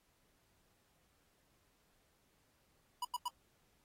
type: tone bursts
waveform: square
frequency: 980 Hz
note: B5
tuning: 14 cents flat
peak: -36 dBFS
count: 3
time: 3.02-3.283 s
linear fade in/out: 5 ms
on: 29 ms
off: 88 ms
effects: pink hiss -75 dBFS RMS until 3.84 s + AAC 48 kbps